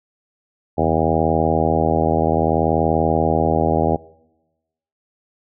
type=harmonic tone with a mistuned harmonic; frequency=80.6 Hz; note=E2; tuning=38 cents flat; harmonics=1 / 2 / 3 / 4 / 5 / 6 / 7 / 8 / 9 / 10; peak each=-24 / -24 / -24 / -24 / -24 / -24 / -24 / -24 / -24 / -24 dBFS; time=0.77-3.97 s; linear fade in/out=20 ms; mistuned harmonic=1; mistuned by=+97 cents; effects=noise-tail reverb RT60 1.0 s tail -22 dB re dry